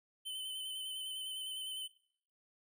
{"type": "tone with vibrato", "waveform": "square", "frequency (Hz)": 3052, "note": "G7", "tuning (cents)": -47, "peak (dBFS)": -40, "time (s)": [0.25, 1.88], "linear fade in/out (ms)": 20, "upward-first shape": "square", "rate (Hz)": 9.9, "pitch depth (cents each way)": 18, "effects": ["noise-tail reverb RT60 0.6 s tail -20 dB re dry"]}